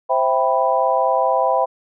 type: chord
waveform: sine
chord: C major seventh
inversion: none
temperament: equal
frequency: 523.3 / 659.3 / 784 / 987.8 Hz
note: C5 / E5 / G5 / B5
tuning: 0 / 0 / 0 / 0 cents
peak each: -20 dBFS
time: 0.09-1.66 s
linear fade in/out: 20 ms
effects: none